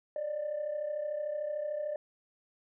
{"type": "tone pair together", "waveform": "sine", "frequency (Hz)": [568, 601.4], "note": ["C#5", "D5"], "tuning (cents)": [42, 41], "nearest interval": "minor second", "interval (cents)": 99, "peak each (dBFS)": [-38, -32], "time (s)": [0.16, 1.96], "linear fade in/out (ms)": 2, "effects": ["tanh soft clip ceiling -28 dBFS"]}